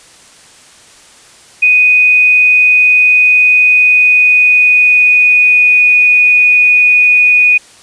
sine tone with pitch glide, 2489 to 2473 Hz, D#7 to D#7, 0 to -11 cents, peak -4 dBFS, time 1.62-7.58 s, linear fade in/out 10 ms, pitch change -11 cents, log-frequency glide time 3.69-5.89 s, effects white hiss -40 dBFS RMS until 7.82 s + resampled to 22050 Hz

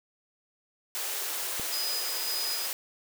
white high-pass noise, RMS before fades -33 dBFS, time 0.95-2.73 s, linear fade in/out 0 ms, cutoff 340 Hz, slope 48 dB/octave
click, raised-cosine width 2 ms, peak -25 dBFS, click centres 1.597 s
sine tone with tremolo, 4978 Hz, D#8, in tune, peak -31 dBFS, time 1.72-2.67 s, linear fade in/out 10 ms, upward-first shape square, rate 1.8 Hz, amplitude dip 40%
effects none

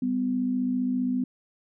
sine tone pair together, 196.69 / 251.8 Hz, G3 / B3, +6 / +34 cents, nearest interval major third, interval 428 cents, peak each -31 / -24 dBFS, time 0.02-1.24 s, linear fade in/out 5 ms, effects none

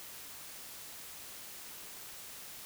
silence, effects white hiss -48 dBFS RMS until 2.65 s

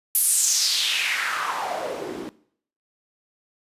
white noise with band-pass filter sweep, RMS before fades -24 dBFS, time 0.15-2.29 s, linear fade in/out 0 ms, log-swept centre 12000 to 260 Hz, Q 3.3, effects noise-tail reverb RT60 0.6 s tail -19 dB re dry + resampled to 32000 Hz

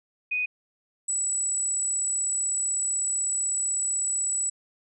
sine tone pair in turn, 2489 / 7884 Hz, D#7 / B8, 0 / -4 cents, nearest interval octave + minor sixth, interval 1996 cents, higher second, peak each -24 dBFS, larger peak neither, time 0.31-0.46 / 1.08-4.5 s, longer second, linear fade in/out 10 ms, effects none

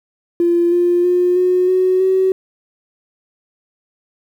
triangle tone with pitch steps, 344.3 / 350.7 / 357.3 / 363.9 / 370.7 / 377.6 Hz, F4 / F4 / F4 / F#4 / F#4 / F#4, -25 / +7 / +40 / -29 / +3 / +35 cents, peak -7 dBFS, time 0.4-2.32 s, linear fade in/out 2 ms, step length 320 ms, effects tanh soft clip ceiling -9 dBFS + 8-bit

